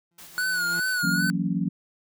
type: tone with exponential growth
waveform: 30% pulse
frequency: 170.9 Hz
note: F3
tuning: 37 cents flat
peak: -31 dBFS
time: 0.11-0.8 s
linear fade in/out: 5 ms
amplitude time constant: 150 ms
type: noise with tremolo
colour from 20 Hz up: white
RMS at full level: -44 dBFS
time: 0.18-1.02 s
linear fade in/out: 5 ms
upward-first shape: triangle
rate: 5.9 Hz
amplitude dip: 40%
type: tone with vibrato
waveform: square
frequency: 1465 Hz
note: F#6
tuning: 18 cents flat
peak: -24 dBFS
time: 0.38-1.3 s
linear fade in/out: 0 ms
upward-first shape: sine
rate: 2.5 Hz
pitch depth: 62 cents each way
type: chord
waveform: sine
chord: F# dominant seventh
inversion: third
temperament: just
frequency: 166.5 / 185 / 231.2 / 277.5 Hz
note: E3 / F#3 / A#3 / C#4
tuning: +18 / 0 / -14 / +2 cents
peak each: -28 / -26 / -31 / -31 dBFS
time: 1.03-1.69 s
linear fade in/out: 10 ms
effects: none